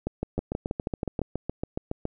two click trains, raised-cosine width 2 ms, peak -14 / -15 dBFS, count 8 / 13, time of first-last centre 0.07-1.192 / 0.38-2.054 s, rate 6.24 / 7.17 Hz, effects none

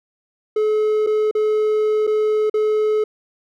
triangle tone with dropouts, 428.6 Hz, A4, 45 cents flat, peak -13 dBFS, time 0.56-3.04 s, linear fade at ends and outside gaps 5 ms, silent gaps 1.065-1.07 / 1.312-1.35 / 2.069-2.074 / 2.498-2.54 s, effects none

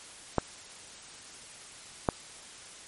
clicks, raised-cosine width 1 ms, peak -9 dBFS, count 2, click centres 0.383 / 2.088 s, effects white hiss -48 dBFS RMS until 2.87 s + MP3 48 kbps

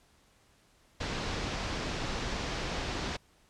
pink low-pass noise, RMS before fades -35 dBFS, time 1-3.17 s, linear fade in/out 10 ms, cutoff 5900 Hz, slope 24 dB/octave, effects pink hiss -65 dBFS RMS until 3.49 s + low-pass 10000 Hz 12 dB/octave

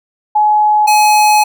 sine / square tone pair in turn, 846 / 846 Hz, G#5 / G#5, +32 / +32 cents, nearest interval unison, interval 0 cents, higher neither, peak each -7 dBFS, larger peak neither, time 0.35-0.87 / 0.87-1.44 s, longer second, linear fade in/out 10 ms, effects none

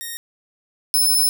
5% pulse tone pair in turn, 1857 / 5252 Hz, A#6 / E8, -7 / -7 cents, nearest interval octave + tritone, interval 1800 cents, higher second, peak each -18 / -9 dBFS, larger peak second, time 0.01-0.17 / 0.94-1.29 s, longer second, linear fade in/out 0 ms, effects none

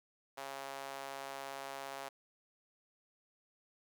sawtooth tone with high-pass filter, 137.1 Hz, C#3, 19 cents flat, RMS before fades -45 dBFS, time 0.37-2.09 s, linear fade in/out 10 ms, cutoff 700 Hz, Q 1.6, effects none

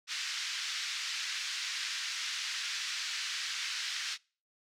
white band-pass noise, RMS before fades -37 dBFS, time 0.07-4.18 s, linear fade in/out 50 ms, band 1500 to 5600 Hz, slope 24 dB/octave, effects noise-tail reverb RT60 0.4 s tail -26 dB re dry

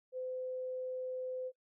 sine tone, 511 Hz, C5, 41 cents flat, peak -37 dBFS, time 0.12-1.52 s, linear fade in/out 50 ms, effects noise-tail reverb RT60 0.1 s tail -20 dB re dry

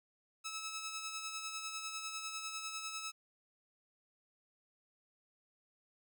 10% pulse tone with tremolo, 1300 Hz, E6, 24 cents flat, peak -31 dBFS, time 0.44-3.12 s, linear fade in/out 20 ms, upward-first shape sine, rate 10 Hz, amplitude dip 45%, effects none

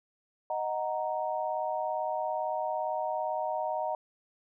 sine chord, D# minor, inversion none, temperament equal, 622.3 / 740 / 932.3 Hz, D#5 / F#5 / A#5, 0 / 0 / 0 cents, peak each -33 / -34 / -34 dBFS, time 0.5-3.95 s, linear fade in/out 2 ms, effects none

